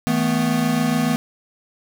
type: chord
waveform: square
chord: E suspended fourth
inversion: none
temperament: equal with one note detuned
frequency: 160.77 / 220 / 246.9 Hz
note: E3 / A3 / B3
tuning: -43 / 0 / 0 cents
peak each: -24 / -23 / -21 dBFS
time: 0.07-1.16 s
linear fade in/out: 0 ms
effects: none